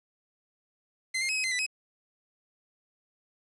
sawtooth tone with pitch steps, 2065 / 2120 / 2554 / 2537 / 2067 / 1981 / 2544 Hz, C7 / C7 / D#7 / D#7 / C7 / B6 / D#7, -23 / +22 / +45 / +33 / -22 / +5 / +38 cents, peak -24 dBFS, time 1.14-1.665 s, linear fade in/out 10 ms, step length 75 ms, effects resampled to 24000 Hz + 9-bit

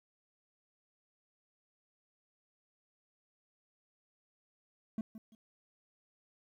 triangle tone with echo, 220 Hz, A3, in tune, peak -31 dBFS, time 4.98-5.01 s, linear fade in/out 2 ms, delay 170 ms, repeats 2, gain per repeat -12 dB, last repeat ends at 5.35 s, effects 12-bit

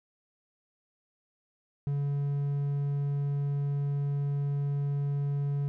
triangle tone, 142.1 Hz, C#3, 43 cents sharp, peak -25 dBFS, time 1.87-5.68 s, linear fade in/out 0 ms, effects none

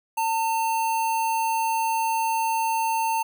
square tone with notch filter, 900 Hz, A5, 39 cents sharp, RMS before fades -24 dBFS, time 0.17-3.23 s, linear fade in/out 10 ms, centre 4100 Hz, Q 2, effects none

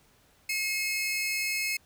sawtooth tone pair together, 2156 / 2569 Hz, C#7 / E7, -49 / -45 cents, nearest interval minor third, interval 304 cents, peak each -27 / -28 dBFS, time 0.49-1.77 s, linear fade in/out 5 ms, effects pink hiss -63 dBFS RMS until 1.85 s

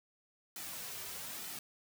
white noise with flanger, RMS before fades -44 dBFS, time 0.56-1.59 s, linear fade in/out 2 ms, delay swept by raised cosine 1.8 to 3.7 ms, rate 1.1 Hz, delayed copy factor -0.5, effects none

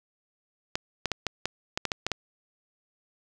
clicks, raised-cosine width 0.2 ms, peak -10 dBFS, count 10, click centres 0.755 / 1.057 / 1.117 / 1.267 / 1.456 / 1.775 / 1.853 / 1.918 / 2.066 / 2.117 s, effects none

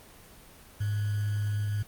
sine tone with sample-and-hold, 103.83 Hz, G#2, in tune, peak -26 dBFS, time 0.8-1.83 s, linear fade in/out 10 ms, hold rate 1575 Hz, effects pink hiss -52 dBFS RMS until 1.87 s + Opus 24 kbps

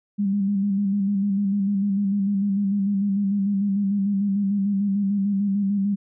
sine tone with vibrato, 199.4 Hz, G3, 30 cents sharp, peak -19 dBFS, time 0.18-5.96 s, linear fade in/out 20 ms, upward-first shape square, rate 6.7 Hz, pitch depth 39 cents each way, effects none

